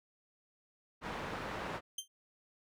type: low-pass noise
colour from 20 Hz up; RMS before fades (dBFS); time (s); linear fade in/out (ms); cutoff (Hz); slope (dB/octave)
white; -41; 1.01-1.81; 50; 1400; 12
type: tone with exponential decay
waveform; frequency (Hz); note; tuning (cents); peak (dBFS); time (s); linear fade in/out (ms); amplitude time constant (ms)
20% pulse; 3140; G7; +2; -29; 1.98-2.08; 5; 20
effects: none